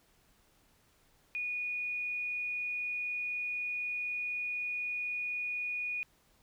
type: tone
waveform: sine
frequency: 2459 Hz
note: D#7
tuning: 21 cents flat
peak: -33 dBFS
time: 1.35-6.03 s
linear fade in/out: 0 ms
effects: pink hiss -68 dBFS RMS until 6.42 s